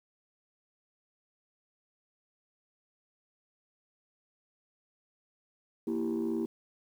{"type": "chord", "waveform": "sine", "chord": "E diminished", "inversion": "second", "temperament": "equal", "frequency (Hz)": [233.1, 329.6, 392], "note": ["Bb3", "E4", "G4"], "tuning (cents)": [0, 0, 0], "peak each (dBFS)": [-32, -31, -34], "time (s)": [5.87, 6.46], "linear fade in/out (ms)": 5, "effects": ["tanh soft clip ceiling -25 dBFS", "10-bit"]}